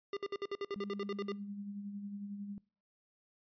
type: tone bursts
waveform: square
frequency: 400.2 Hz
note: G4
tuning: 36 cents sharp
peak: -36 dBFS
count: 13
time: 0.13-1.32 s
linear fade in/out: 2 ms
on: 38 ms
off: 58 ms
type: tone with tremolo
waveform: sine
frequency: 202.2 Hz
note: G#3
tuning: 46 cents flat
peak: -39 dBFS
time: 0.76-2.58 s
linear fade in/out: 0 ms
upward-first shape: sine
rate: 11 Hz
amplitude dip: 45%
effects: noise-tail reverb RT60 0.4 s tail -24 dB re dry + resampled to 11025 Hz